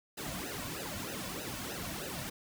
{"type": "noise with flanger", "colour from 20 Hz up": "pink", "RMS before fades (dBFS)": -40, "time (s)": [0.17, 2.3], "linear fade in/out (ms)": 10, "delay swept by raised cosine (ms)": [0.88, 2.48], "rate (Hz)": 3.2, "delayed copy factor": -1, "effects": []}